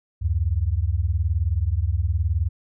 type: beating tone pair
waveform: sine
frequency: 72.8 / 91.8 Hz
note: D2 / F#2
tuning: -15 / -13 cents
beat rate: 19 Hz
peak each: -22 dBFS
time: 0.21-2.49 s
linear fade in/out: 20 ms
effects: none